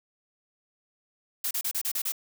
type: noise bursts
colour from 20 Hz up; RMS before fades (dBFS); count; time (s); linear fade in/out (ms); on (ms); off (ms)
blue; -29; 7; 1.44-2.121; 5; 69; 33
effects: none